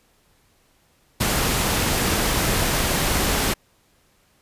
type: noise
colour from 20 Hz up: pink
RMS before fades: -21 dBFS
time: 1.2-3.54 s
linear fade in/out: 10 ms
effects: pink hiss -61 dBFS RMS until 4.41 s + resampled to 32000 Hz